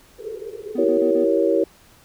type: band-pass noise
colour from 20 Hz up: white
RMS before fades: -33 dBFS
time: 0.18-0.89 s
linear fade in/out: 10 ms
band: 390 to 460 Hz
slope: 96 dB/octave
type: tone bursts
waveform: triangle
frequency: 249.1 Hz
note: B3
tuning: 15 cents sharp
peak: -24 dBFS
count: 4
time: 0.75-1.244 s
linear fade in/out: 5 ms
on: 95 ms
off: 38 ms
type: chord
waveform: sine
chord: E diminished seventh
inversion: none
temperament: equal with one note detuned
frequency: 329.6 / 387 / 466.2 / 554.4 Hz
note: E4 / G4 / Bb4 / Db5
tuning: 0 / -22 / 0 / 0 cents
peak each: -21 dBFS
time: 0.78-1.64 s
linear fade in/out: 5 ms
effects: pink hiss -52 dBFS RMS until 2.04 s